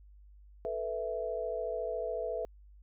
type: chord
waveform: sine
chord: A suspended second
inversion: none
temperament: equal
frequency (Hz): 440 / 493.9 / 659.3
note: A4 / B4 / E5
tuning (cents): 0 / 0 / 0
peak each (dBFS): -38 / -37 / -36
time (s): 0.65-2.45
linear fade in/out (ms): 0
effects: added 50 Hz sine -53 dBFS peak until 2.82 s